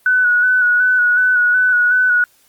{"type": "tone with vibrato", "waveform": "sine", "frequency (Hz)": 1480, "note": "F#6", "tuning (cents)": 0, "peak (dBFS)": -10, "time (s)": [0.06, 2.24], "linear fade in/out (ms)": 2, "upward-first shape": "square", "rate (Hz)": 2.7, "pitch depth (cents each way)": 24, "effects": ["white hiss -54 dBFS RMS until 2.48 s", "Opus 32 kbps"]}